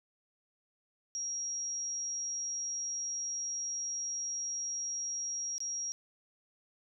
sine tone with dropouts, 5650 Hz, F8, 19 cents sharp, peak -34 dBFS, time 1.15-5.92 s, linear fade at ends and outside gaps 0 ms, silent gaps 5.581-5.604 s, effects none

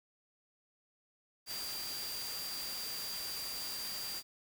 sine tone in noise, 4736 Hz, D8, 14 cents sharp, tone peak -41 dBFS, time 1.46-4.23 s, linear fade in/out 50 ms, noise white, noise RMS -43 dBFS, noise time 1.46-4.23 s, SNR -1 dB, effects none

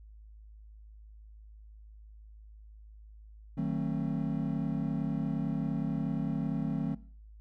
triangle chord, D# diminished seventh, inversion none, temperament just, 155.56 / 186.68 / 224 / 268.8 Hz, D#3 / F#3 / A3 / C4, 0 / +16 / +31 / +47 cents, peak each -32 / -33 / -33 / -34 dBFS, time 3.57-6.95 s, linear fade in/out 10 ms, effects noise-tail reverb RT60 0.5 s tail -20 dB re dry + added 53 Hz sine -49 dBFS peak until 7.4 s

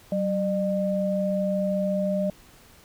sine tone pair together, 190.3 / 604.2 Hz, F#3 / D5, +49 / +49 cents, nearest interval octave + minor sixth, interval 2000 cents, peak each -25 dBFS, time 0.12-2.3 s, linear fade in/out 2 ms, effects pink hiss -53 dBFS RMS until 2.84 s

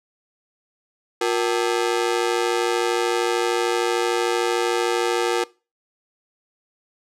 sawtooth ring-modulated tone, 415.1 Hz, G#4, 1 cent flat, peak -12 dBFS, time 1.21-5.44 s, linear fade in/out 5 ms, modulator 56.6 Hz, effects noise-tail reverb RT60 0.3 s tail -21 dB re dry + low-pass 9000 Hz 12 dB/octave

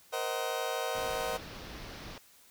30% pulse chord, C half-diminished seventh, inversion third, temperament just, 470.9 / 523.3 / 627.9 / 753.5 Hz, Bb4 / C5 / Eb5 / Gb5, +18 / 0 / +16 / +31 cents, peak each -35 dBFS, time 0.12-1.38 s, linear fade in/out 20 ms
pink low-pass noise, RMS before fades -45 dBFS, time 0.95-2.18 s, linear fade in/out 2 ms, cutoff 5800 Hz, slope 48 dB/octave
effects white hiss -60 dBFS RMS until 2.5 s

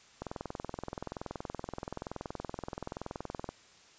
click train, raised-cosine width 1 ms, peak -23 dBFS, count 70, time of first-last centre 0.22-3.49 s, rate 21.1 Hz, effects white hiss -59 dBFS RMS until 3.98 s + resampled to 16000 Hz

